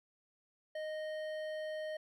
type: tone with hard clipping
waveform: sine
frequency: 620 Hz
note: D#5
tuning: 6 cents flat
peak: -40 dBFS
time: 0.75-1.97 s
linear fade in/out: 5 ms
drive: 11 dB
effects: none